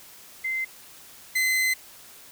sine / 40% pulse tone pair in turn, 2074 / 2047 Hz, C7 / C7, -16 / -38 cents, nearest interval unison, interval 22 cents, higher first, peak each -25 / -20 dBFS, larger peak second, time 0.44-0.65 / 1.35-1.74 s, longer second, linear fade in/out 10 ms, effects white hiss -48 dBFS RMS until 2.31 s

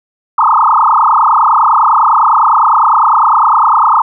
sine tone with frequency modulation, 1074 Hz, C6, 45 cents sharp, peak -5 dBFS, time 0.38-4.02 s, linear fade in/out 5 ms, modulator 29.9 Hz, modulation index 7.1, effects none

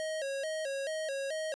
square tone with vibrato, 587.3 Hz, D5, in tune, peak -34 dBFS, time 0-1.54 s, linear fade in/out 0 ms, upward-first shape square, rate 2.3 Hz, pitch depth 120 cents each way, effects resampled to 24000 Hz

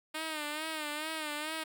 5% pulse tone with vibrato, 307.2 Hz, D#4, 22 cents flat, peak -24 dBFS, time 0.14-1.64 s, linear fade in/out 10 ms, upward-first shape sine, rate 2.3 Hz, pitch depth 71 cents each way, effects none

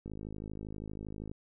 click train, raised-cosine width 3 ms, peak -29 dBFS, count 67, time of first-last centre 0.06-1.315 s, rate 52.6 Hz, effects none

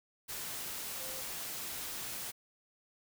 sine tone in noise, 523.3 Hz, C5, in tune, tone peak -49 dBFS, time 0.99-1.22 s, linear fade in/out 20 ms, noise white, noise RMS -41 dBFS, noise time 0.28-2.32 s, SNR -11 dB, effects none

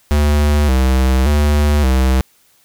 square tone with vibrato, 69.3 Hz, C#2, in tune, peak -11 dBFS, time 0.11-2.21 s, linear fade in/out 0 ms, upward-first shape square, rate 0.87 Hz, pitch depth 110 cents each way, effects white hiss -54 dBFS RMS until 2.64 s

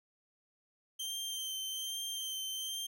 sawtooth tone with vibrato, 3136 Hz, G7, in tune, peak -34 dBFS, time 0.99-2.87 s, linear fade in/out 10 ms, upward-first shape sine, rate 1.2 Hz, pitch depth 20 cents each way, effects none

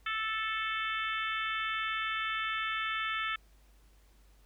harmonic tone, 439.3 Hz, A4, 3 cents flat, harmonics 3 / 4 / 5 / 6 / 7 / 8, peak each -35 / -37 / -39 / -41 / -42 / -43 dBFS, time 0.06-3.36 s, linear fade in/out 5 ms, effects added 50 Hz sine -59 dBFS peak until 4.45 s + pink hiss -68 dBFS RMS until 4.45 s

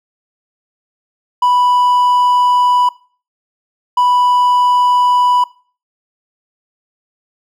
triangle tone pair in turn, 987 / 987 Hz, B5 / B5, -1 / -1 cents, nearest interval unison, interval 0 cents, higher neither, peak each -7 dBFS, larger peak neither, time 1.42-2.89 / 3.97-5.44 s, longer neither, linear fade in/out 5 ms, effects noise-tail reverb RT60 0.4 s tail -19 dB re dry

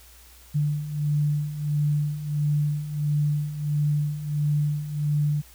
sine beating tone pair, 146.83 / 148.33 Hz, D3 / D3, 0 / +18 cents, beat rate 1.5 Hz, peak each -28 / -23 dBFS, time 0.54-5.42 s, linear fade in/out 20 ms, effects added 60 Hz sine -51 dBFS peak until 5.54 s + white hiss -52 dBFS RMS until 5.54 s

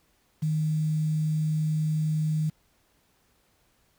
sine tone with quantisation, 155.2 Hz, D#3, 4 cents flat, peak -23 dBFS, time 0.42-2.5 s, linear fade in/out 10 ms, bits 8, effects pink hiss -67 dBFS RMS until 3.98 s

